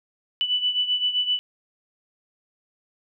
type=beating tone pair; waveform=sine; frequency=2975 / 2982.7 Hz; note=F#7 / F#7; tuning=+9 / +13 cents; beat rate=7.7 Hz; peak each=-22 / -27 dBFS; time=0.41-1.39 s; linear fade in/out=0 ms; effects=none